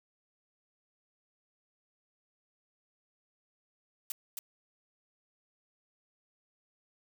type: noise with echo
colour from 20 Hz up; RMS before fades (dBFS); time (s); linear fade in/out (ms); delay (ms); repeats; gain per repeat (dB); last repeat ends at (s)
blue; -36; 4.1-4.12; 2; 270; 1; -3; 4.39
effects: none